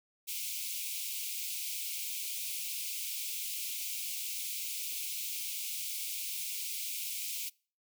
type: high-pass noise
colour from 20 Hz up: white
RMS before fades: -38 dBFS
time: 0.27-7.5 s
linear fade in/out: 20 ms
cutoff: 2200 Hz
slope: 96 dB/octave
effects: noise-tail reverb RT60 0.4 s tail -25 dB re dry